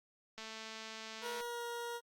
click train, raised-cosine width 0.2 ms, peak -30 dBFS, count 228, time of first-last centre 0.38-1.407 s, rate 221 Hz
20% pulse tone with pitch glide, 478 to 473.1 Hz, A#4 to A#4, +43 to +26 cents, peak -35 dBFS, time 1.21-2.01 s, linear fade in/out 50 ms, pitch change -17 cents, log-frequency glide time 1.4-1.65 s
effects Opus 48 kbps

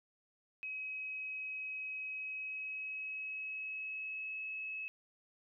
sine tone with pitch glide, 2545 to 2581 Hz, D#7 to E7, +39 to -37 cents, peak -39 dBFS, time 0.63-4.88 s, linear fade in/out 0 ms, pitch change +24 cents, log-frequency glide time 2.09-4.39 s, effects none

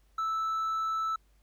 sine tone with hard clipping, 1315 Hz, E6, 5 cents flat, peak -29 dBFS, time 0.18-1.16 s, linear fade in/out 5 ms, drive 2 dB, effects added 50 Hz sine -62 dBFS peak until 1.42 s + pink hiss -72 dBFS RMS until 1.42 s

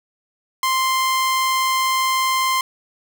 sawtooth tone, 1046.5 Hz, C6, in tune, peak -13 dBFS, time 0.63-2.61 s, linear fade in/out 2 ms, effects none

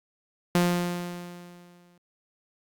sawtooth tone with exponential decay, 175.7 Hz, F3, 11 cents sharp, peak -15 dBFS, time 0.55-1.98 s, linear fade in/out 2 ms, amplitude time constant 310 ms, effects Opus 48 kbps

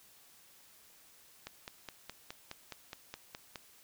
click train, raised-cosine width 0.2 ms, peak -25 dBFS, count 11, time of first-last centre 1.47-3.558 s, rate 4.79 Hz, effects white hiss -61 dBFS RMS until 3.83 s

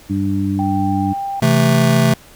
harmonic tone, 98 Hz, G2, in tune, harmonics 1 / 2 / 3, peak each -21 / -20 / -19 dBFS, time 0.09-1.14 s, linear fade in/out 20 ms
sine tone with pitch glide, 784 to 791.3 Hz, G5 to G5, 0 to +16 cents, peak -20 dBFS, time 0.59-1.4 s, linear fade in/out 2 ms, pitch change +16 cents, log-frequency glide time 0.7-1.01 s
square chord, A minor, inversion first, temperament just, 132 / 165 / 220 Hz, C3 / E3 / A3, +16 / +2 / 0 cents, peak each -15 / -18 / -16 dBFS, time 1.42-2.14 s, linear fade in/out 5 ms
effects pink hiss -44 dBFS RMS until 2.35 s

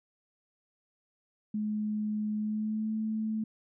sine tone with pitch glide, 212.3 to 218.3 Hz, G#3 to A3, +38 to -13 cents, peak -29 dBFS, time 1.54-3.44 s, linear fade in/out 5 ms, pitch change +49 cents, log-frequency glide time 2.37-2.93 s, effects none

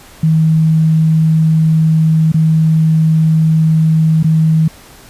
sine tone with dropouts, 159.1 Hz, D#3, 39 cents sharp, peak -7 dBFS, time 0.23-4.68 s, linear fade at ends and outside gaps 5 ms, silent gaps 2.32-2.342 / 4.229-4.243 s, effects pink hiss -39 dBFS RMS until 5.09 s + resampled to 32000 Hz

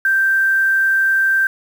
sine tone with quantisation, 1568 Hz, G6, in tune, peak -12 dBFS, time 0.05-1.47 s, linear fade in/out 2 ms, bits 6, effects none

